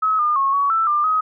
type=tone with pitch steps; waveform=sine; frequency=1283 / 1211 / 1092 / 1126 / 1326 / 1194 / 1264 Hz; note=E6 / D#6 / C#6 / C#6 / E6 / D6 / D#6; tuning=-47 / -47 / -26 / +27 / +10 / +28 / +27 cents; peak=-15 dBFS; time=0.02-1.21 s; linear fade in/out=10 ms; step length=170 ms; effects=none